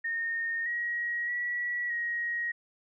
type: tone with pitch steps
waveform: sine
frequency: 1839 / 1898 / 1936 / 1888 Hz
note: A#6 / A#6 / B6 / A#6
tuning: -24 / +31 / -35 / +22 cents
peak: -29 dBFS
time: 0.04-2.52 s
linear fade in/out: 10 ms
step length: 620 ms
effects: none